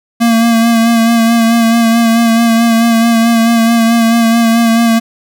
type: tone with vibrato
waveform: square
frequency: 229.9 Hz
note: A#3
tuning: 24 cents flat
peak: -7 dBFS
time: 0.2-5 s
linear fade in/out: 20 ms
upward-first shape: sine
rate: 4.6 Hz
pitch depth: 29 cents each way
effects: none